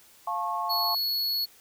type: chord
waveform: sine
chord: F augmented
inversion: none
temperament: just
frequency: 698.5 / 873.1 / 1091.3 Hz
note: F5 / A5 / C#6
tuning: 0 / -14 / -27 cents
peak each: -33 / -32 / -30 dBFS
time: 0.27-0.95 s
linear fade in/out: 5 ms
type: tone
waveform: square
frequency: 4374 Hz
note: C#8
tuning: 24 cents flat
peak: -26 dBFS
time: 0.69-1.46 s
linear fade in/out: 20 ms
effects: white hiss -56 dBFS RMS until 1.6 s